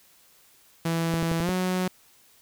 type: tone with pitch glide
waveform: sawtooth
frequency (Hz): 165.6 to 183.74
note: E3 to F#3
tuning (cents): +8 to -12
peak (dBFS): -20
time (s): 0.85-1.88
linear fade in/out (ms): 5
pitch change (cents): +180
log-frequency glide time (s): 1.41-1.5
type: click train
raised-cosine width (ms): 2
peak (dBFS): -16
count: 5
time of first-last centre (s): 1.14-1.491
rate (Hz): 11.4
effects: white hiss -58 dBFS RMS until 2.41 s